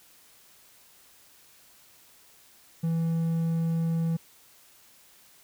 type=tone; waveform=triangle; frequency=164.81 Hz; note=E3; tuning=in tune; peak=-22 dBFS; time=2.83-4.17 s; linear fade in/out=10 ms; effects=white hiss -57 dBFS RMS until 5.43 s